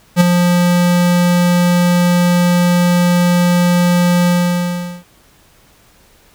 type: tone with ADSR envelope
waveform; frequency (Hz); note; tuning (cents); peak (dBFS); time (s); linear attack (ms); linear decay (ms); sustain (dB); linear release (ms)
square; 176.2; F3; +16; -4; 0.16-5.04; 46; 12; -6; 760
effects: pink hiss -49 dBFS RMS until 6.34 s